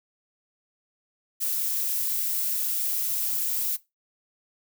violet noise, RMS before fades -27 dBFS, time 1.4-3.77 s, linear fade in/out 20 ms, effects noise-tail reverb RT60 0.2 s tail -18 dB re dry

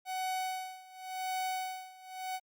45% pulse tone with tremolo, 748 Hz, F#5, 19 cents sharp, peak -32 dBFS, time 0.05-2.4 s, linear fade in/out 50 ms, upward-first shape sine, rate 0.91 Hz, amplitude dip 90%, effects Opus 48 kbps

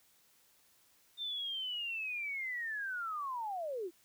sine linear sweep, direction down, 3617 to 320 Hz, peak -36 dBFS, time 1.17-3.91 s, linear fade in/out 50 ms, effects white hiss -68 dBFS RMS until 4.04 s

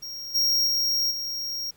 square tone with level steps, 5588 Hz, F8, in tune, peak -34 / -20 / -22 / -29 dBFS, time 0.02-1.71 s, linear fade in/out 10 ms, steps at 0.34 / 0.66 / 1.1 s, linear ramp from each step 20 ms, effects pink hiss -60 dBFS RMS until 1.76 s

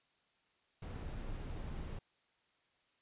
brown noise, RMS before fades -43 dBFS, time 0.82-1.99 s, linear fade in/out 5 ms, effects white hiss -75 dBFS RMS until 3.01 s + resampled to 8000 Hz

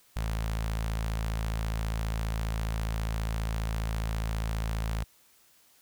sawtooth tone with notch filter, 54.8 Hz, A1, 6 cents flat, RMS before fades -31 dBFS, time 0.16-5.04 s, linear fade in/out 5 ms, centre 330 Hz, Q 0.85, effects white hiss -62 dBFS RMS until 5.81 s

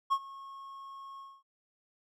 triangle tone with ADSR envelope, 1091 Hz, C#6, 28 cents flat, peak -21 dBFS, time 0.1-1.43 s, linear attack 24 ms, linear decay 59 ms, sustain -21 dB, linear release 240 ms, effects none

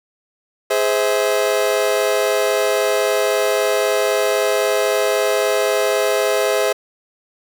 40% pulse chord, Ab augmented, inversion none, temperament just, 415.3 / 519.1 / 648.9 Hz, Ab4 / C5 / E5, 0 / -14 / -27 cents, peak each -19 dBFS, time 0.7-6.73 s, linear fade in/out 10 ms, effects none

